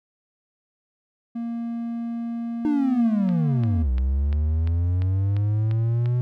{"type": "tone", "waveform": "triangle", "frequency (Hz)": 233.1, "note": "A#3", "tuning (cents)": 0, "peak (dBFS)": -24, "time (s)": [1.35, 3.83], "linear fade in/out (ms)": 10}
{"type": "linear two-way sweep", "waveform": "triangle", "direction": "down then up", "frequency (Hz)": [307.3, 61.74, 124.4], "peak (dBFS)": -17, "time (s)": [2.65, 6.21], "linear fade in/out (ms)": 0, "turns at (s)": 3.91}
{"type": "click train", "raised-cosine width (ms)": 0.3, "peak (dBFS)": -23, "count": 9, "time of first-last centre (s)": [3.29, 6.058], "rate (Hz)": 2.89}
{"effects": []}